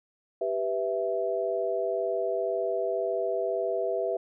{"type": "chord", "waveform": "sine", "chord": "E minor", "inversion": "first", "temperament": "equal", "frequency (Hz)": [392, 493.9, 659.3], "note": ["G4", "B4", "E5"], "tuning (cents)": [0, 0, 0], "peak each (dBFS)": [-31, -31, -29], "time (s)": [0.41, 4.17], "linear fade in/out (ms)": 5, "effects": []}